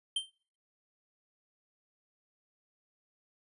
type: tone with exponential decay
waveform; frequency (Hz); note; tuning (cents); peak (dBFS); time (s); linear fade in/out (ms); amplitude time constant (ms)
square; 3136; G7; 0; -27; 0.16-0.3; 5; 29
effects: noise-tail reverb RT60 0.5 s tail -26 dB re dry + resampled to 24000 Hz